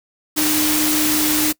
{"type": "tone in noise", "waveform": "sine", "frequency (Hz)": 305.2, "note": "D#4", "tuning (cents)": -33, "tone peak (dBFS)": -19, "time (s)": [0.36, 1.53], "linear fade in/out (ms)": 20, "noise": "white", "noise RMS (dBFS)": -19, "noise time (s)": [0.36, 1.53], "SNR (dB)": -3, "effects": ["noise-tail reverb RT60 0.1 s tail -24 dB re dry"]}